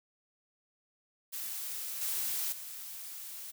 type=noise with level steps; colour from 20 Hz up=blue; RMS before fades=-39 / -34 / -44 dBFS; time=1.32-3.52 s; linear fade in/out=20 ms; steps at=2.01 / 2.52 s; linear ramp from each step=5 ms; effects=none